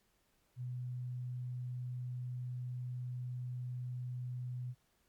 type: tone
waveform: sine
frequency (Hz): 124.5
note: B2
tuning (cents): +14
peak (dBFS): -38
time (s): 0.56-4.75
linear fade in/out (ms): 50
effects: pink hiss -75 dBFS RMS until 5.08 s + MP3 96 kbps